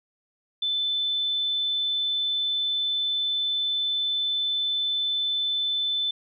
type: tone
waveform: sine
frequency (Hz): 3520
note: A7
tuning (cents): 0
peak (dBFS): -23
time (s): 0.62-6.11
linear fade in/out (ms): 5
effects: none